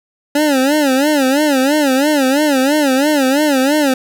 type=tone with vibrato; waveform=25% pulse; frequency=281.4 Hz; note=C#4; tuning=26 cents sharp; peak=-7 dBFS; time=0.35-3.94 s; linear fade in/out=5 ms; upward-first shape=sine; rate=3 Hz; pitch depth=150 cents each way; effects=none